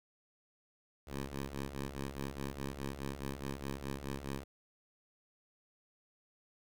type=ring-modulated tone; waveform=10% pulse; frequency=69.3 Hz; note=C#2; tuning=in tune; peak=-28 dBFS; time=1.07-4.44 s; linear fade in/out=5 ms; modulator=66.9 Hz; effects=none